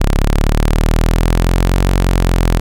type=exponential two-way sweep; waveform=sawtooth; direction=up then down; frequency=34 to 46.25 to 42 Hz; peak=-6 dBFS; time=0-2.6 s; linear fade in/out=10 ms; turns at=1.86 s; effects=none